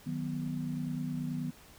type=chord; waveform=sine; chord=B major; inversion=first; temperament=equal; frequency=155.56 / 185 / 246.9 Hz; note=D#3 / F#3 / B3; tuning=0 / 0 / 0 cents; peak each=-36 / -40 / -36 dBFS; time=0.06-1.51 s; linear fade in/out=10 ms; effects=pink hiss -56 dBFS RMS until 1.78 s